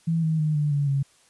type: tone with pitch steps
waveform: sine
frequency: 164.6 / 158.99 / 153.58 / 148.35 / 143.29 / 138.41 Hz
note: E3 / D#3 / D#3 / D3 / D3 / C#3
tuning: -2 / +38 / -22 / +18 / -42 / -2 cents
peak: -20 dBFS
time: 0.07-1.03 s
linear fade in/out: 10 ms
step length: 160 ms
effects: white hiss -59 dBFS RMS until 1.29 s + resampled to 24000 Hz